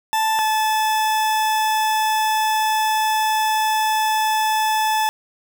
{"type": "tone pair in turn", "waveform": "40% pulse", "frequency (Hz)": [880, 868.4], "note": ["A5", "A5"], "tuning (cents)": [0, -23], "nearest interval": "unison", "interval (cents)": 23, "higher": "first", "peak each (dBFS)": -16, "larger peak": "neither", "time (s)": [[0.13, 0.39], [0.39, 5.09]], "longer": "second", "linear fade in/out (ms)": 0, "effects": []}